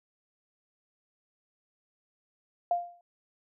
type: tone with exponential decay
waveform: sine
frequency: 698.5 Hz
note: F5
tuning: in tune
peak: -21 dBFS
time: 2.71-3.01 s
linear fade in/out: 2 ms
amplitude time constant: 64 ms
effects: none